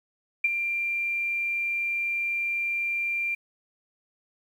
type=tone with ADSR envelope; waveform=sine; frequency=2376 Hz; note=D7; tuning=20 cents sharp; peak=-17 dBFS; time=0.44-3.35 s; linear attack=6 ms; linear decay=29 ms; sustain=-8 dB; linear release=8 ms; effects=9-bit